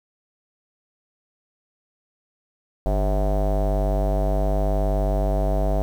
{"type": "tone with low-pass filter", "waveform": "square", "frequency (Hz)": 49.59, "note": "G1", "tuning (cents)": 21, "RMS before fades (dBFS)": -21, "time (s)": [2.86, 5.82], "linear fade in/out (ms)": 0, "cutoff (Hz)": 670, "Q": 5.4, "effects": ["8-bit"]}